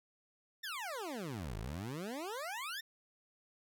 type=exponential two-way sweep; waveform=20% pulse; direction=down then up; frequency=1864.7 to 49 to 1864.7 Hz; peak=-35 dBFS; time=0.63-2.81 s; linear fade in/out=10 ms; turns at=1.57 s; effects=none